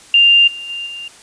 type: tone with level steps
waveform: sine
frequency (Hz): 2794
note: F7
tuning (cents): 0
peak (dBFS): -6 / -26 / -22 / -26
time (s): 0.14-1.08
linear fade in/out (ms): 2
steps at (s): 0.47 / 0.69 / 0.86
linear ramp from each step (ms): 10
effects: white hiss -42 dBFS RMS until 1.22 s + resampled to 22050 Hz